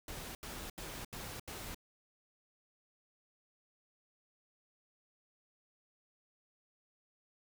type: noise bursts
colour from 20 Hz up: pink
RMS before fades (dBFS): -45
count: 5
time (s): 0.08-1.746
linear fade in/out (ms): 2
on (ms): 270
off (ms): 79
effects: none